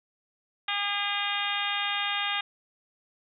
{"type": "harmonic tone", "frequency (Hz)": 406, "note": "G#4", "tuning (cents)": -39, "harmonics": [2, 3, 4, 5, 6, 7, 8, 9], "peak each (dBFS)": [-35, -35, -35, -35, -35, -35, -35, -35], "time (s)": [0.68, 2.41], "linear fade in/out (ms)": 5, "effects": []}